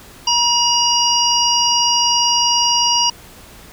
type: harmonic tone with a mistuned harmonic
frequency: 955 Hz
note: A#5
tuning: 42 cents sharp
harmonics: 1 / 3 / 5 / 6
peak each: -18 / -18 / -18 / -18 dBFS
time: 0.27-3.1 s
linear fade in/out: 5 ms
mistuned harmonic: 6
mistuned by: -22 cents
effects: pink hiss -41 dBFS RMS until 3.72 s